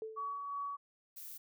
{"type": "tone with exponential decay", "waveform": "sine", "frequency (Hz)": 440, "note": "A4", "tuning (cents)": 0, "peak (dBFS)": -37, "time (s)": [0.02, 0.46], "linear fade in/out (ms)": 1, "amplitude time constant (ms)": 95}
{"type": "tone with tremolo", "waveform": "sine", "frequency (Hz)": 1131, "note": "C#6", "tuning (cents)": 34, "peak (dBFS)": -36, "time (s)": [0.16, 0.77], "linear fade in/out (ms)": 20, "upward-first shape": "sine", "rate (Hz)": 2.8, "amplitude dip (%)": 35}
{"type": "noise", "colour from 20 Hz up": "violet", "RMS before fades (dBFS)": -48, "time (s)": [1.16, 1.38], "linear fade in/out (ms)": 10}
{"effects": []}